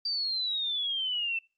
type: exponential sweep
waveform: sine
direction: down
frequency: 4699 to 2656 Hz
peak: -28 dBFS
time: 0.05-1.39 s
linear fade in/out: 5 ms
effects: noise-tail reverb RT60 0.3 s tail -25 dB re dry + Opus 48 kbps